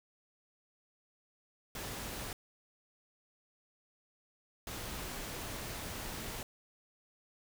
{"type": "noise bursts at uneven times", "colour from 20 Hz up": "pink", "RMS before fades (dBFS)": -42, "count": 2, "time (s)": [[1.75, 2.33], [4.67, 6.43]], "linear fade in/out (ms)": 2, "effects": []}